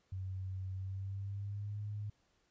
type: tone with pitch glide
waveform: sine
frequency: 94.3 to 104.03 Hz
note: F#2 to G#2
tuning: +33 to +3 cents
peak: -38 dBFS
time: 0.12-2.1 s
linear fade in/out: 5 ms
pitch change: +170 cents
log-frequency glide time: 0.74-1.8 s
effects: pink hiss -75 dBFS RMS until 2.5 s + resampled to 16000 Hz